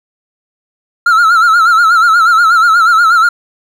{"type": "tone with vibrato", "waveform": "triangle", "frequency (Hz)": 1358, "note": "F6", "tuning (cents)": -49, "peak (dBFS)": -3, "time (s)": [1.06, 3.29], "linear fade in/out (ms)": 5, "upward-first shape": "sine", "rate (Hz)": 8.3, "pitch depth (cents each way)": 93, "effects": []}